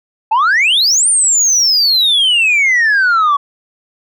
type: exponential two-way sweep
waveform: sine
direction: up then down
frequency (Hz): 840 to 9220 to 1113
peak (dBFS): -6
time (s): 0.31-3.37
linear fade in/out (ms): 10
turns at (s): 1.08
effects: tanh soft clip ceiling -7 dBFS